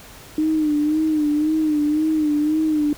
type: tone with vibrato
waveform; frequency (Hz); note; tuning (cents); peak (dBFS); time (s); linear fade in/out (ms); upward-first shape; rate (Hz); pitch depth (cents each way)
sine; 305.2; D#4; -33; -16; 0.38-2.93; 2; sine; 1.9; 58
effects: pink hiss -42 dBFS RMS until 2.97 s